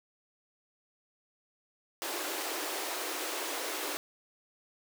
pink high-pass noise, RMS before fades -36 dBFS, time 2.02-3.97 s, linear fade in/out 0 ms, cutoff 290 Hz, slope 96 dB/octave, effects none

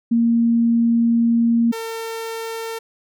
sine / sawtooth tone pair in turn, 232.6 / 452.7 Hz, A#3 / A4, -4 / +49 cents, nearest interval octave, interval 1153 cents, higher second, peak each -13 / -22 dBFS, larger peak first, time 0.11-1.72 / 1.72-2.79 s, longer first, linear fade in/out 10 ms, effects none

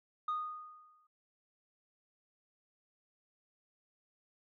sine tone with exponential decay, 1235 Hz, D#6, 13 cents flat, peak -29 dBFS, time 0.28-1.07 s, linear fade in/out 5 ms, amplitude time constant 170 ms, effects tanh soft clip ceiling -30 dBFS

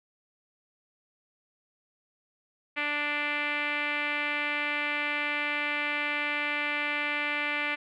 5% pulse tone with low-pass filter, 293.7 Hz, D4, in tune, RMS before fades -30 dBFS, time 2.76-7.76 s, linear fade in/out 20 ms, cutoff 2300 Hz, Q 3.4, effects none

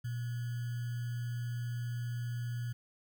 sine tone with sample-and-hold, 120 Hz, B2, 49 cents flat, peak -34 dBFS, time 0.04-2.73 s, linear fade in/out 10 ms, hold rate 1575 Hz, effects none

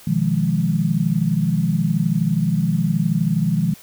sine chord, F half-diminished seventh, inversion second, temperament equal, 123.47 / 155.56 / 174.61 / 207.7 Hz, Cb3 / Eb3 / F3 / Ab3, 0 / 0 / 0 / 0 cents, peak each -26 / -20 / -20 / -23 dBFS, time 0.07-3.74 s, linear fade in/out 5 ms, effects white hiss -45 dBFS RMS until 3.82 s

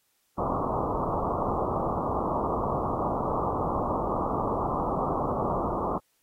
white low-pass noise, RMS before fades -29 dBFS, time 0.38-5.98 s, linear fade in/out 2 ms, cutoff 1200 Hz, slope 96 dB/octave, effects white hiss -71 dBFS RMS until 6.22 s + AAC 48 kbps

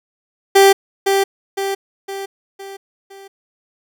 30% pulse tone with echo, 392 Hz, G4, in tune, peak -4 dBFS, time 0.55-0.73 s, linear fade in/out 10 ms, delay 510 ms, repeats 5, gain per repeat -6 dB, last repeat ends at 3.28 s, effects none

